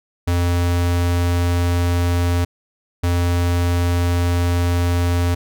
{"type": "tone pair in turn", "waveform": "square", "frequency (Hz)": [87.31, 87.31], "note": ["F2", "F2"], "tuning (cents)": [0, 0], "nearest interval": "unison", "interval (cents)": 0, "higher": "neither", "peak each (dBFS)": [-16, -16], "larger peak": "neither", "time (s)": [[0.27, 2.45], [3.03, 5.35]], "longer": "second", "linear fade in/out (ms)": 10, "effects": []}